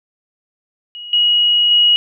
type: tone with level steps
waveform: sine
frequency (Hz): 2900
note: F#7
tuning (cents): -35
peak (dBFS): -28 / -10 / -8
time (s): 0.95-1.96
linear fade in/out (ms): 0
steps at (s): 1.13 / 1.71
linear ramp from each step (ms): 2
effects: none